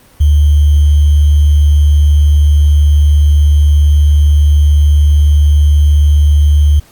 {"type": "tone with sample-and-hold", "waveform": "sine", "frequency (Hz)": 73.42, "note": "D2", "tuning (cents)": 0, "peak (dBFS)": -4, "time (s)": [0.2, 6.8], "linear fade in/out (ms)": 10, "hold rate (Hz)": 3150, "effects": ["pink hiss -44 dBFS RMS until 6.91 s", "Opus 32 kbps"]}